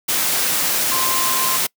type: tone in noise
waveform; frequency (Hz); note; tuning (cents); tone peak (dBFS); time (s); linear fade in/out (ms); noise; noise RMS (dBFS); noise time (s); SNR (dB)
sine; 1046; C6; -1; -23; 0.91-1.57; 10; white; -19; 0.08-1.67; -7
effects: noise-tail reverb RT60 0.1 s tail -25 dB re dry + high-pass 150 Hz 12 dB/octave